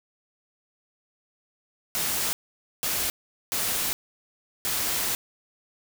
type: noise bursts at uneven times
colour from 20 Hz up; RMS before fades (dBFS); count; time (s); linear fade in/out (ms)
white; -27; 4; 1.95-2.33 / 2.83-3.1 / 3.52-3.93 / 4.65-5.15; 0
effects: none